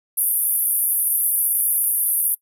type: band-pass noise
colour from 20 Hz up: pink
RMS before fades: -20 dBFS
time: 0.17-2.35 s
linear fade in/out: 10 ms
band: 9800 to 14000 Hz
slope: 96 dB/octave
effects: noise-tail reverb RT60 0.1 s tail -23 dB re dry